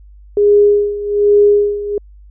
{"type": "tone with tremolo", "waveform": "sine", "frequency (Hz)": 411.1, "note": "G#4", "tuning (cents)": -18, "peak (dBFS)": -5, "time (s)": [0.37, 1.98], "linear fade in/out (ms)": 2, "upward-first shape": "sine", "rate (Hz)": 1.2, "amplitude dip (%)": 80, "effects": ["added 50 Hz sine -37 dBFS peak until 2.3 s"]}